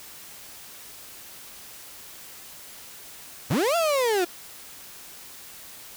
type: linear two-way sweep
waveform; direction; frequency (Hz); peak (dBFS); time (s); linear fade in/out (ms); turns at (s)
35% pulse; up then down; 98 to 695 to 339; -19; 3.5-4.25; 10; 3.76
effects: white hiss -44 dBFS RMS until 5.96 s